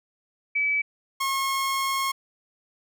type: tone pair in turn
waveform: sine / sawtooth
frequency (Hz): 2295 / 1083.1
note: D7 / C#6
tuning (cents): -40 / -40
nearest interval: octave + minor second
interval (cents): 1300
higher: first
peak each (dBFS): -21 / -20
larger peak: second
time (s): 0.55-0.82 / 1.2-2.12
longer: second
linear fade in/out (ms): 10
effects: none